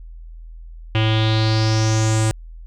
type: tone with low-pass filter sweep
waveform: square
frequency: 110 Hz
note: A2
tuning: in tune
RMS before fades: -17 dBFS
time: 0.95-2.31 s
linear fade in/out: 0 ms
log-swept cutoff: 2900 to 8400 Hz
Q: 5
effects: added 41 Hz sine -34 dBFS peak until 2.66 s